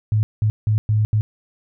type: tone bursts at uneven times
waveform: sine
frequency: 107.3 Hz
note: A2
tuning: 43 cents flat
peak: -14 dBFS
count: 5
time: 0.12-0.23 / 0.42-0.5 / 0.67-0.78 / 0.89-1.05 / 1.13-1.21 s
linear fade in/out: 0 ms
effects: none